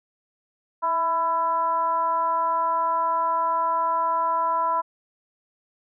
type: tone with frequency modulation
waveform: sine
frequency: 997 Hz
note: B5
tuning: 16 cents sharp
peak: -20 dBFS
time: 0.82-4.82 s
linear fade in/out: 20 ms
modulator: 341 Hz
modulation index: 0.63
effects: none